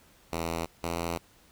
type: tone pair in turn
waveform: 5% pulse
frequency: 83.1 / 84.6 Hz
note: E2 / E2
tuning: +15 / +45 cents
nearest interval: unison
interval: 30 cents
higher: second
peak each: -19 dBFS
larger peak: neither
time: 0.32-0.66 / 0.83-1.18 s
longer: second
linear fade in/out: 10 ms
effects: pink hiss -60 dBFS RMS until 1.51 s